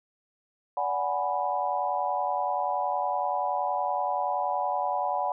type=chord; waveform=sine; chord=G# half-diminished seventh; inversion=second; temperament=equal with one note detuned; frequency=579.6 / 740 / 830.6 / 987.8 Hz; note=D5 / F#5 / G#5 / B5; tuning=-23 / 0 / 0 / 0 cents; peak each=-33 / -29 / -31 / -31 dBFS; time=0.77-5.32 s; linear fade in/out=2 ms; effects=none